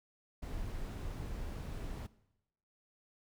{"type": "noise", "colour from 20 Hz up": "brown", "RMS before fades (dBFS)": -41, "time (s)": [0.42, 2.07], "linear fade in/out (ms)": 10, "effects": ["noise-tail reverb RT60 0.9 s tail -19 dB re dry"]}